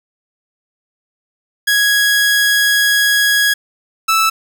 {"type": "tone pair in turn", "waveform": "sawtooth", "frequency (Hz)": [1661.2, 1314.9], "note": ["G#6", "E6"], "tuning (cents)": [0, -5], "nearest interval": "major third", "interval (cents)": 405, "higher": "first", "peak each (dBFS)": -7, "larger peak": "neither", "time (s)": [[1.67, 3.54], [4.08, 4.3]], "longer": "first", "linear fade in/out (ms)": 10, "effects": []}